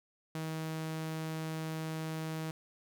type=tone; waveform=sawtooth; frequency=159.1 Hz; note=D#3; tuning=39 cents sharp; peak=-32 dBFS; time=0.35-2.51 s; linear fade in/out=2 ms; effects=none